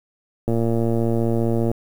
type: click train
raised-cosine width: 2 ms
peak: -9 dBFS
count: 143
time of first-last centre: 0.48-1.715 s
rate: 115 Hz
effects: 7-bit